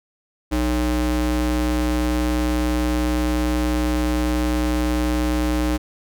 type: ring-modulated tone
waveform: square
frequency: 123.7 Hz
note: B2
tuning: 3 cents sharp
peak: -16 dBFS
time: 0.51-5.78 s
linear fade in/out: 20 ms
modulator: 183 Hz
effects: none